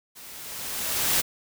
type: noise with level ramp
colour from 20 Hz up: white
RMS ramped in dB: -45 to -21 dBFS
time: 0.15-1.22 s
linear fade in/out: 20 ms
effects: none